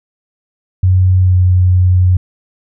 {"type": "tone with pitch glide", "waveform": "sine", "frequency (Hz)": [92.5, 91.12], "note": ["F#2", "F#2"], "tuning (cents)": [0, -26], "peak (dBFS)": -6, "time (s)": [0.83, 2.17], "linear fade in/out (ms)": 5, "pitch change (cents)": -26, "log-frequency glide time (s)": [1.21, 1.36], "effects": []}